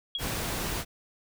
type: tone with exponential decay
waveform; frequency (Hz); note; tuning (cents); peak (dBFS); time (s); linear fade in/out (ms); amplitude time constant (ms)
sine; 3301; G#7; -11; -25; 0.15-0.27; 2; 26
type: noise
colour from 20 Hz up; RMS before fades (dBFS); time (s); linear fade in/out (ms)
pink; -32; 0.18-0.85; 50
type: clicks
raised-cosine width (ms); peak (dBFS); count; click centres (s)
3; -25; 2; 0.646 / 0.729
effects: none